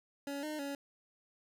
25% pulse tone with pitch steps, 281.4 / 305.4 / 280.8 Hz, C#4 / D#4 / C#4, +26 / -32 / +22 cents, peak -34 dBFS, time 0.27-0.75 s, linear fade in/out 2 ms, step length 160 ms, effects none

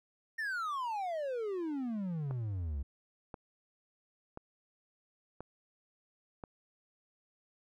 triangle exponential sweep, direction down, 1851 to 65.41 Hz, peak -32 dBFS, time 0.38-2.83 s, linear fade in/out 10 ms
click train, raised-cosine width 1 ms, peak -29 dBFS, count 5, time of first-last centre 2.31-6.438 s, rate 0.969 Hz
effects none

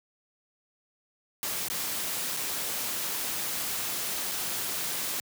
white noise with dropouts, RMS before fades -32 dBFS, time 1.43-5.2 s, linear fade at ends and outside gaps 0 ms, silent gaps 1.684-1.7 / 2.366-2.371 / 4.314-4.318 s, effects high-pass 100 Hz 12 dB/octave

